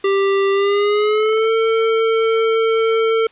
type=tone with pitch glide; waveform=square; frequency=393.2 to 449.1 Hz; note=G4 to A4; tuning=+5 to +35 cents; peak=-14 dBFS; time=0.04-3.27 s; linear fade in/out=5 ms; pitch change=+230 cents; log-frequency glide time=0.52-1.52 s; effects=white hiss -49 dBFS RMS until 3.31 s + resampled to 8000 Hz